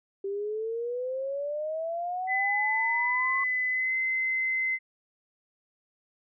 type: exponential sweep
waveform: sine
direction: up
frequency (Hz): 390.1 to 1096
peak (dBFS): -29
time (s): 0.24-3.44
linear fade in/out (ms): 5
type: tone with pitch glide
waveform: sine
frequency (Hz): 2010 to 2057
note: B6 to C7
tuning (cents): +30 to -30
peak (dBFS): -25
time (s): 2.27-4.79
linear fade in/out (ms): 50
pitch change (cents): +40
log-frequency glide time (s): 3.69-3.96
effects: none